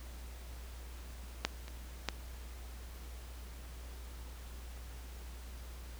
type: clicks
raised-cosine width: 0.2 ms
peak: -12 / -30 / -15 dBFS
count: 3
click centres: 1.45 / 1.681 / 2.087 s
effects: added 60 Hz sine -45 dBFS peak until 5.99 s + pink hiss -55 dBFS RMS until 5.99 s